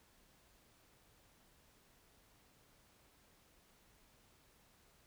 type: silence
effects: pink hiss -69 dBFS RMS until 5.06 s